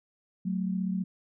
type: tone pair together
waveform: sine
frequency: 185.6 / 221.1 Hz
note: F#3 / A3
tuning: +6 / +9 cents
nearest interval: minor third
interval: 303 cents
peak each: -28 / -34 dBFS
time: 0.45-1.04 s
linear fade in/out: 10 ms
effects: none